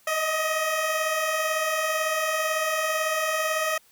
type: beating tone pair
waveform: 15% pulse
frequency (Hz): 614 / 632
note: D#5 / D#5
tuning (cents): -23 / +27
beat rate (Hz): 18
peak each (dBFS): -25 / -18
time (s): 0.07-3.78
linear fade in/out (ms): 5
effects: white hiss -59 dBFS RMS until 3.91 s